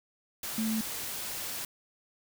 sine tone in noise, 220.4 Hz, A3, 3 cents sharp, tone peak -28 dBFS, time 0.58-0.81 s, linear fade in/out 2 ms, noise white, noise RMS -37 dBFS, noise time 0.43-1.65 s, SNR +6 dB, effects none

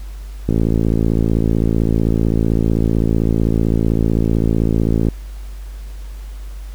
click train, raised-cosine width 3 ms, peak -3 dBFS, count 257, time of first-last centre 0.49-5.086 s, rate 55.7 Hz, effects added 49 Hz sine -27 dBFS peak until 6.74 s + pink hiss -46 dBFS RMS until 6.74 s

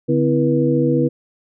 sine tone cluster, 143.8 / 255.1 / 329.4 / 482.8 Hz, D3 / C4 / E4 / B4, -36 / -44 / -1 / -39 cents, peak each -19 dBFS, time 0.08-1.09 s, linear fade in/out 20 ms, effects none

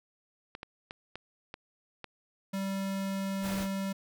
clicks, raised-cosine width 0.3 ms, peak -24 dBFS, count 6, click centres 0.551 / 0.631 / 0.909 / 1.156 / 1.541 / 2.043 s
square tone, 194.5 Hz, G3, 13 cents flat, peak -32 dBFS, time 2.53-3.93 s, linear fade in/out 10 ms
pink noise, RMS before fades -40 dBFS, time 3.41-3.68 s, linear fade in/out 50 ms
effects none

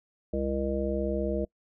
harmonic tone, 67.5 Hz, C#2, 45 cents flat, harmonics 1 / 3 / 5 / 7 / 9, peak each -33 / -33 / -33 / -33 / -33 dBFS, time 0.33-1.45 s, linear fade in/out 5 ms, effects noise-tail reverb RT60 0.1 s tail -25 dB re dry

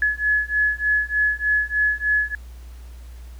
sine beating tone pair, 1700 / 1703.3 Hz, G#6 / G#6, +40 / +43 cents, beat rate 3.3 Hz, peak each -21 dBFS, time 0.02-2.35 s, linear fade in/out 2 ms, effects added 60 Hz sine -36 dBFS peak until 3.39 s + pink hiss -53 dBFS RMS until 3.39 s

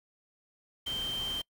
sine tone in noise, 3136 Hz, G7, in tune, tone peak -32 dBFS, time 0.86-1.42 s, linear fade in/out 10 ms, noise pink, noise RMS -43 dBFS, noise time 0.86-1.42 s, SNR +8 dB, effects noise-tail reverb RT60 0.1 s tail -25 dB re dry

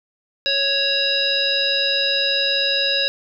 harmonic tone, 554.4 Hz, C#5, in tune, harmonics 1 / 3 / 5 / 7 / 9, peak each -26 / -26 / -24 / -20 / -24 dBFS, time 0.46-3.08 s, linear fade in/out 0 ms, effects none

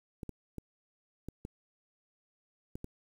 clicks, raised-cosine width 3 ms, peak -27 dBFS, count 7, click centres 0.232 / 0.293 / 0.583 / 1.286 / 1.451 / 2.755 / 2.844 s, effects 9-bit

